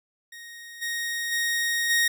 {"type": "tone with level steps", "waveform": "sawtooth", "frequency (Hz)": 1868, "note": "A#6", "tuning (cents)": 3, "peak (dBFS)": [-37, -24, -20, -16], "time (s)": [0.32, 2.08], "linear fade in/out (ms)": 5, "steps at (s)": [0.81, 1.31, 1.89], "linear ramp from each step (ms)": 20, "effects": []}